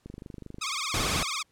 click train, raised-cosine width 3 ms, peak -28 dBFS, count 14, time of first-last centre 0.06-0.584 s, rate 24.8 Hz
10% pulse tone with vibrato, 1174.7 Hz, D6, in tune, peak -21 dBFS, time 0.61-1.43 s, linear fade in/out 10 ms, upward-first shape triangle, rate 18 Hz, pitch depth 200 cents each way
pink noise, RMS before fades -29 dBFS, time 0.94-1.23 s, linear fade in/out 2 ms
effects pink hiss -69 dBFS RMS until 1.51 s + low-pass 11000 Hz 12 dB/octave

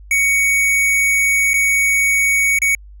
square tone with dropouts, 2236 Hz, C#7, 14 cents sharp, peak -13 dBFS, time 0.11-2.75 s, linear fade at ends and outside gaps 2 ms, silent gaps 1.534-1.54 / 2.588-2.618 s, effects added 50 Hz sine -36 dBFS peak until 3 s

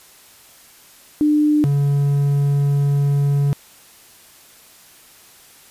sine / triangle tone pair in turn, 299.7 / 141.89 Hz, D4 / C#3, +35 / +41 cents, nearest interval octave + minor second, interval 1294 cents, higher first, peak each -12 dBFS, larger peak neither, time 1.21-1.64 / 1.64-3.53 s, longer second, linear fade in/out 0 ms, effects white hiss -47 dBFS RMS until 5.7 s + resampled to 32000 Hz

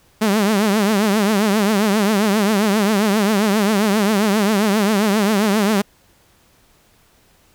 sawtooth tone with vibrato, 207.7 Hz, G#3, in tune, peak -10 dBFS, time 0.21-5.82 s, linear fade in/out 10 ms, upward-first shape triangle, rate 7.5 Hz, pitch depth 150 cents each way, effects pink hiss -55 dBFS RMS until 7.54 s

